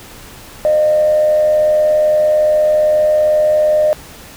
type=tone with frequency modulation; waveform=sine; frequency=610 Hz; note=D#5; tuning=34 cents flat; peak=-8 dBFS; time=0.65-3.93 s; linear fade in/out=0 ms; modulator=82.5 Hz; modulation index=0.25; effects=tanh soft clip ceiling -4 dBFS + pink hiss -36 dBFS RMS until 4.36 s